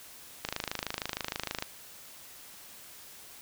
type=click train; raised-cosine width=0.2 ms; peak=-14 dBFS; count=32; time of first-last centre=0.45-1.624 s; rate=26.4 Hz; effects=white hiss -50 dBFS RMS until 3.41 s